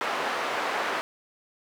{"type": "band-pass noise", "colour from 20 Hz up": "white", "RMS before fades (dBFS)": -29, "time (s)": [0.01, 1.01], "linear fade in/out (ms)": 0, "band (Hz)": [430, 1500], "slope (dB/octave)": 12, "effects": []}